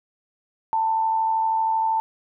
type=tone with amplitude modulation; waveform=sine; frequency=890 Hz; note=A5; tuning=20 cents sharp; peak=-17 dBFS; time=0.73-2 s; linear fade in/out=0 ms; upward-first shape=sine; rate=92.8 Hz; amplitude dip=40%; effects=none